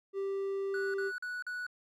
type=tone; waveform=triangle; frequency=392 Hz; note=G4; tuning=in tune; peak=-30 dBFS; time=0.13-1.12 s; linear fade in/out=50 ms
type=tone bursts; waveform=triangle; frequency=1474 Hz; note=F#6; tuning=7 cents flat; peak=-34 dBFS; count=4; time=0.74-1.666 s; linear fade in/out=2 ms; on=200 ms; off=42 ms
effects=none